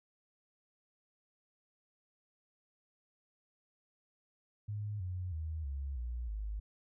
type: tone with pitch steps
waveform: sine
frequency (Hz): 104.4 / 90.89 / 79.12 / 68.88 / 59.96 / 52.2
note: G#2 / F#2 / D#2 / C#2 / A#1 / G#1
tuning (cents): +10 / -30 / +30 / -10 / +49 / +10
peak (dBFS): -36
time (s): 4.68-6.6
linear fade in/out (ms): 10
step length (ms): 320
effects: none